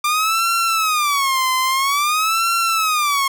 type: tone with vibrato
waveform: sawtooth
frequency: 1186 Hz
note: D6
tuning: 17 cents sharp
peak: -12 dBFS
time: 0.04-3.28 s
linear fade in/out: 5 ms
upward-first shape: sine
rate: 0.5 Hz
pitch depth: 240 cents each way
effects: none